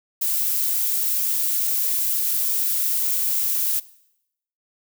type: noise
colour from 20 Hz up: violet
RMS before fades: -22 dBFS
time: 0.21-3.8 s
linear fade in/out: 10 ms
effects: noise-tail reverb RT60 0.8 s tail -20 dB re dry